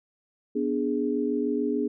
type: chord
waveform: sine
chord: G# diminished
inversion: first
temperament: equal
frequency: 246.9 / 293.7 / 415.3 Hz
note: B3 / D4 / G#4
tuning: 0 / 0 / 0 cents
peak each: -28 dBFS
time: 0.55-1.88 s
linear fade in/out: 10 ms
effects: none